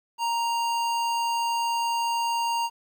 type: tone with notch filter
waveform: square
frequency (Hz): 932.3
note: A#5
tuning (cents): 0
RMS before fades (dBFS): -26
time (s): 0.18-2.7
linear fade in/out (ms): 50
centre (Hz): 12000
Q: 1.2
effects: 10-bit